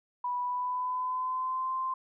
sine tone with pitch glide, 984 to 1042.5 Hz, B5 to C6, -7 to -7 cents, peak -29 dBFS, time 0.24-1.94 s, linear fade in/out 5 ms, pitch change +100 cents, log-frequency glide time 0.41-1.74 s, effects none

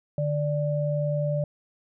sine tone pair together, 148.15 / 587.3 Hz, D3 / D5, +15 / 0 cents, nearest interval 2 octaves, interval 2385 cents, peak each -25 / -27 dBFS, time 0.18-1.44 s, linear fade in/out 2 ms, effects none

